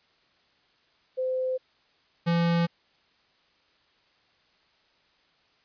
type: tone pair in turn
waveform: sine / square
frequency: 515 / 169.79 Hz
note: C5 / F3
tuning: -28 / -49 cents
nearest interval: octave + perfect fifth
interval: 1921 cents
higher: first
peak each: -25 / -22 dBFS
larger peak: second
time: 1.17-1.58 / 2.26-2.67 s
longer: neither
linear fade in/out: 20 ms
effects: white hiss -65 dBFS RMS until 5.64 s + resampled to 11025 Hz